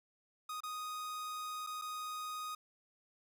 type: tone with dropouts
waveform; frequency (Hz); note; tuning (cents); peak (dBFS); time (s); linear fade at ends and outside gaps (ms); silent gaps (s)
45% pulse; 1244.5; D#6; 0; -40; 0.49-2.55; 5; 0.605-0.634 / 1.666-1.67 / 1.815-1.819
effects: none